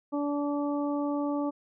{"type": "harmonic tone", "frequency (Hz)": 289, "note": "D4", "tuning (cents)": -28, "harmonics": [1, 2, 3, 4], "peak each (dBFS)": [-28, -34, -38, -40], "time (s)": [0.12, 1.51], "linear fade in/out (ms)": 20, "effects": []}